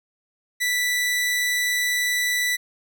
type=tone; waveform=sawtooth; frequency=1973 Hz; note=B6; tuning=2 cents flat; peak=-17 dBFS; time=0.6-2.57 s; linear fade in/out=20 ms; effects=none